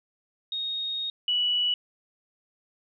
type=tone pair in turn; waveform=sine; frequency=3729 / 2946 Hz; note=A#7 / F#7; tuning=0 / -8 cents; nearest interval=major third; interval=408 cents; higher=first; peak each=-28 / -22 dBFS; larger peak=second; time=0.52-1.1 / 1.28-1.74 s; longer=first; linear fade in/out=2 ms; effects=none

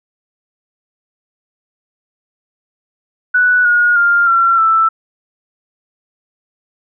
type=tone with pitch steps; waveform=sine; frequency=1480 / 1439.5 / 1400.2 / 1361.9 / 1324.6 Hz; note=F#6 / F#6 / F6 / F6 / E6; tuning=0 / -48 / +4 / -44 / +8 cents; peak=-8 dBFS; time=3.34-4.89 s; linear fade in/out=10 ms; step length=310 ms; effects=none

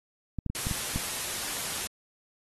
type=clicks; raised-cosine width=5 ms; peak=-19 dBFS; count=6; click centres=0.387 / 0.463 / 0.5 / 0.669 / 0.712 / 0.96 s
type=noise; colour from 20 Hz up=white; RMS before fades=-33 dBFS; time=0.55-1.87 s; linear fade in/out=0 ms
effects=AAC 32 kbps

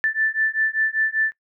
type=beating tone pair; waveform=sine; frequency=1760 / 1765.1 Hz; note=A6 / A6; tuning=0 / +5 cents; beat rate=5.1 Hz; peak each=-22 dBFS; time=0.04-1.32 s; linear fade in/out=0 ms; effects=noise-tail reverb RT60 0.1 s tail -21 dB re dry

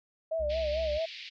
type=tone with vibrato; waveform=sine; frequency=622.3 Hz; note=D#5; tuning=in tune; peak=-28 dBFS; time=0.31-1.06 s; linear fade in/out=10 ms; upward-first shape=sine; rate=4.5 Hz; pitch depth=91 cents each way
type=tone; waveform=triangle; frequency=65.41 Hz; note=C2; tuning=in tune; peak=-34 dBFS; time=0.39-0.99 s; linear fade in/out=20 ms
type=band-pass noise; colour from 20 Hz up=pink; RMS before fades=-44 dBFS; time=0.49-1.3 s; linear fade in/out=20 ms; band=2100 to 4800 Hz; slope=48 dB/octave
effects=none

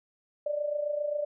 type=tone with amplitude modulation; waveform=sine; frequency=590 Hz; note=D5; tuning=8 cents sharp; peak=-25 dBFS; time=0.46-1.25 s; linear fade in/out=5 ms; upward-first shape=sine; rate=27.5 Hz; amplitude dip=65%; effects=none

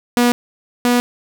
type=tone pair in turn; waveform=sawtooth; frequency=242.1 / 243.6 Hz; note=B3 / B3; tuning=-34 / -24 cents; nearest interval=unison; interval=10 cents; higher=second; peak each=-7 / -8 dBFS; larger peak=first; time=0.17-0.32 / 0.85-1 s; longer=neither; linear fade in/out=0 ms; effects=none

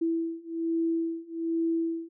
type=beating tone pair; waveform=sine; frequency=329.6 / 330.8 Hz; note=E4 / E4; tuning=0 / +6 cents; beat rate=1.2 Hz; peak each=-30 / -29 dBFS; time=0.01-2.09 s; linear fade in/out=10 ms; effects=none

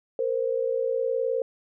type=tone pair together; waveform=sine; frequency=462.5 / 522 Hz; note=A#4 / C5; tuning=-14 / -4 cents; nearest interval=major second; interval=210 cents; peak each=-26 dBFS; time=0.19-1.42 s; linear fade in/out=2 ms; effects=none

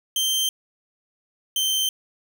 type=tone pair in turn; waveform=sawtooth; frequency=3136 / 3113 Hz; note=G7 / G7; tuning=0 / -13 cents; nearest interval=unison; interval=13 cents; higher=first; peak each=-17 dBFS; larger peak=neither; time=0.16-0.49 / 1.56-1.89 s; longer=neither; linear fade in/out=2 ms; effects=none

